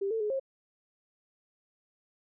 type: tone with pitch steps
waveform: sine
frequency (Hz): 395.1 / 447.2 / 421.2 / 537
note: G4 / A4 / G#4 / C5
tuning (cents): +14 / +28 / +24 / +45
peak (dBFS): -28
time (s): 0.01-0.398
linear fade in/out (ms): 10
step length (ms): 97
effects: none